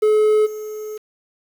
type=tone with level steps; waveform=triangle; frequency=428.1 Hz; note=A4; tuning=47 cents flat; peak=-10 / -25 dBFS; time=0.02-0.98 s; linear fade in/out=10 ms; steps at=0.45 s; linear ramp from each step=20 ms; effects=7-bit